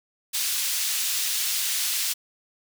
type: high-pass noise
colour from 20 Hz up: pink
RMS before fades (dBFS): -26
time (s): 0.33-2.14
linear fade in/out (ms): 20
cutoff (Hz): 3500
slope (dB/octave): 12
effects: none